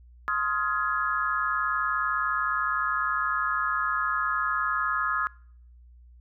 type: chord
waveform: sine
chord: F minor seventh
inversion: second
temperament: just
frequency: 1047.7 / 1257.2 / 1396.9 / 1676.3 Hz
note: C6 / Eb6 / F6 / Ab6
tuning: +2 / +18 / 0 / +16 cents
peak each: -33 / -27 / -31 / -30 dBFS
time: 0.28-5.27 s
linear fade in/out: 0 ms
effects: noise-tail reverb RT60 0.6 s tail -24 dB re dry + added 60 Hz sine -49 dBFS peak until 6.2 s